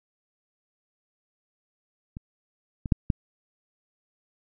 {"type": "clicks", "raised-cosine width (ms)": 5, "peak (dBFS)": [-24, -19, -6, -9], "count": 4, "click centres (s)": [2.169, 2.858, 2.922, 3.102], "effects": []}